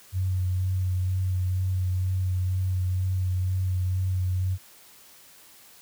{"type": "tone with vibrato", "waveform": "sine", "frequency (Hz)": 92.5, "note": "F#2", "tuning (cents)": 0, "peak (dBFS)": -22, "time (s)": [0.12, 4.58], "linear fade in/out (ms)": 50, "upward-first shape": "sine", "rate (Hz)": 2.1, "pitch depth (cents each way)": 18, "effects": ["white hiss -52 dBFS RMS until 5.81 s", "high-pass 60 Hz 12 dB/octave"]}